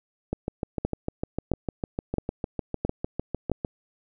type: two click trains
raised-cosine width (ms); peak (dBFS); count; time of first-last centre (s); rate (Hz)
2; -11 / -14; 5 / 23; 0.85-3.517 / 0.33-3.648; 1.5 / 6.63
effects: none